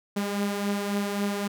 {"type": "beating tone pair", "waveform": "sawtooth", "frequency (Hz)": [201.8, 205.5], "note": ["G#3", "G#3"], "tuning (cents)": [-49, -18], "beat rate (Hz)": 3.7, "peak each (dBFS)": [-23, -29], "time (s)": [0.16, 1.48], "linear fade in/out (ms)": 10, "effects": []}